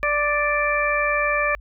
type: harmonic tone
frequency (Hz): 587.3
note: D5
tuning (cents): 0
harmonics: 1 / 2 / 3 / 4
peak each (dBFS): -24 / -24 / -24 / -24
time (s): 0.03-1.55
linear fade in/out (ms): 0
effects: added 50 Hz sine -39 dBFS peak until 1.6 s